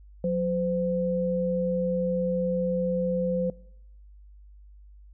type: tone pair together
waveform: sine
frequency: 181.55 / 513 Hz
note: F#3 / C5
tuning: -33 / -34 cents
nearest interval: octave + tritone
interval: 1799 cents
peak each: -26 dBFS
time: 0.24-3.5 s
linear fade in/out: 2 ms
effects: noise-tail reverb RT60 0.8 s tail -23 dB re dry + added 50 Hz sine -47 dBFS peak until 5.13 s